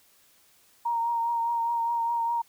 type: tone with vibrato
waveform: sine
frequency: 932.3 Hz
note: A#5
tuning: in tune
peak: -24 dBFS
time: 0.85-2.42 s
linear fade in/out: 10 ms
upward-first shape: triangle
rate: 4.9 Hz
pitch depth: 27 cents each way
effects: white hiss -61 dBFS RMS until 2.48 s